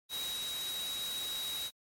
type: tone in noise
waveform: sine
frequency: 3829 Hz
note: A#7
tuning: 46 cents sharp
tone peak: -36 dBFS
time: 0.09-1.71 s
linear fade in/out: 50 ms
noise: white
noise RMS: -42 dBFS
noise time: 0.09-1.71 s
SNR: +3 dB
effects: MP3 64 kbps